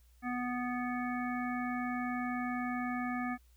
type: harmonic tone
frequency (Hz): 246.9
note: B3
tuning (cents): 0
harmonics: 1 / 3 / 5 / 7 / 9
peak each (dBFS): -35 / -40 / -42 / -43 / -45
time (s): 0.22-3.38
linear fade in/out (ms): 50
effects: added 60 Hz sine -60 dBFS peak until 3.56 s + white hiss -72 dBFS RMS until 3.56 s